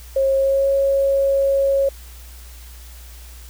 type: tone with pitch glide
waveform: sine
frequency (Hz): 540 to 549.1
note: C#5 to C#5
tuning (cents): -45 to -17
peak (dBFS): -14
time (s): 0.16-1.89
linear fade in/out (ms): 5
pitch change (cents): +28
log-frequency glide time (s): 0.36-0.67
effects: added 60 Hz sine -37 dBFS peak until 3.49 s + white hiss -45 dBFS RMS until 3.49 s